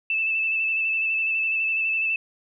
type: tone with vibrato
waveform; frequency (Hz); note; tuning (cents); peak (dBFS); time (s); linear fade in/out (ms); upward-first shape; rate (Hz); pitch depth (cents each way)
sine; 2637; E7; 0; -21; 0.1-2.16; 2; square; 12; 17
effects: none